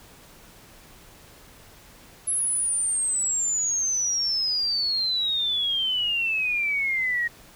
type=exponential sweep; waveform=sine; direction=down; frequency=11000 to 1873 Hz; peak=-22 dBFS; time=2.27-7.28 s; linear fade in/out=10 ms; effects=pink hiss -50 dBFS RMS until 7.55 s